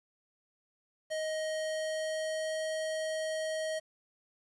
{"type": "tone with pitch glide", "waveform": "square", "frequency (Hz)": [627, 631], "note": ["D#5", "D#5"], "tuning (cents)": [13, 24], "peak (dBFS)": -33, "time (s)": [1.1, 3.8], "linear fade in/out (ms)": 20, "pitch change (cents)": 11, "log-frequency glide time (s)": [1.57, 2.61], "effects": ["resampled to 24000 Hz", "10-bit"]}